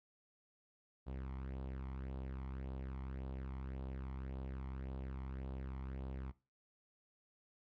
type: tone with flanger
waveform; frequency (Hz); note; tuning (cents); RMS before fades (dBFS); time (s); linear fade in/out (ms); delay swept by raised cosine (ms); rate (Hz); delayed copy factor
sawtooth; 66; C2; +16; -45; 1.06-6.32; 20; 0.24 to 0.95; 1.8; +0.55
effects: noise-tail reverb RT60 0.3 s tail -19 dB re dry + low-pass 2000 Hz 12 dB/octave